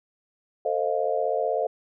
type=chord; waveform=sine; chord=F dominant seventh; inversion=first; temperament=equal with one note detuned; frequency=447.4 / 523.3 / 622.3 / 698.5 Hz; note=A4 / C5 / Eb5 / F5; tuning=+29 / 0 / 0 / 0 cents; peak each=-28 dBFS; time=0.65-1.67 s; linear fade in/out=5 ms; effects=none